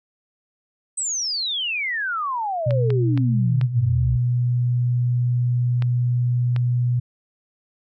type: exponential sweep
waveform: sine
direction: down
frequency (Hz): 8330 to 60.4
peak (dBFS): -22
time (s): 0.97-4.17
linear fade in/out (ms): 10
type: tone with pitch glide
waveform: sine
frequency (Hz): 123.47 to 122.48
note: B2 to B2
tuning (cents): 0 to -14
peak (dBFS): -17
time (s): 2.66-7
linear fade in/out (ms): 10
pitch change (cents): -14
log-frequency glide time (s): 2.92-4.33
type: clicks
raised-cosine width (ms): 0.3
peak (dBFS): -16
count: 6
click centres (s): 2.708 / 2.904 / 3.176 / 3.613 / 5.823 / 6.563
effects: none